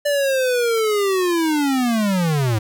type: linear sweep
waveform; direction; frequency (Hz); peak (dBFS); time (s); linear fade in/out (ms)
square; down; 587.3 to 103.8; -17; 0.05-2.59; 10
effects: none